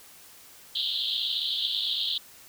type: band-pass noise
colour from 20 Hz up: pink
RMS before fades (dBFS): -29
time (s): 0.75-2.18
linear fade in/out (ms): 5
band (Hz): 3100 to 4200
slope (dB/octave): 96
effects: white hiss -51 dBFS RMS until 2.48 s